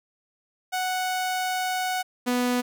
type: tone pair in turn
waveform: sawtooth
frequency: 740 / 246.9 Hz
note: F#5 / B3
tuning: 0 / 0 cents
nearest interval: octave + perfect fifth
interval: 1900 cents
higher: first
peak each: -21 / -18 dBFS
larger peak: second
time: 0.72-2.03 / 2.26-2.62 s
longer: first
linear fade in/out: 20 ms
effects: none